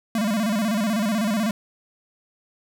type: tone with vibrato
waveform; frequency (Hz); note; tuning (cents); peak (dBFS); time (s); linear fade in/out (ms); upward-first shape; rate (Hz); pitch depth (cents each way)
square; 214.2; A3; -46; -21; 0.15-1.51; 2; square; 16; 110
effects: none